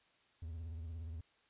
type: tone with vibrato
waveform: triangle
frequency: 81.5 Hz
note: E2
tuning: 19 cents flat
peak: -40 dBFS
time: 0.42-1.21 s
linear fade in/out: 5 ms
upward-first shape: triangle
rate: 17 Hz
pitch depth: 130 cents each way
effects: white hiss -71 dBFS RMS until 1.49 s + resampled to 8000 Hz